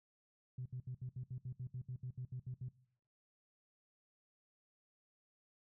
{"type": "tone bursts", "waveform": "sine", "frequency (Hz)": 126.7, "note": "B2", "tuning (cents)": 45, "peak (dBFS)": -40, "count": 15, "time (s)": [0.58, 2.687], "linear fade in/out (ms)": 5, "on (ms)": 77, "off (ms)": 68, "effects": ["noise-tail reverb RT60 0.7 s tail -21 dB re dry", "tanh soft clip ceiling -36 dBFS"]}